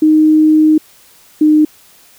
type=tone pair in turn; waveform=sine; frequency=310 / 305.7 Hz; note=D#4 / D#4; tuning=-6 / -30 cents; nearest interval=unison; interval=24 cents; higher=first; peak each=-5 dBFS; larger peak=neither; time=0.02-0.78 / 1.41-1.65 s; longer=first; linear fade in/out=5 ms; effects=white hiss -45 dBFS RMS until 2.18 s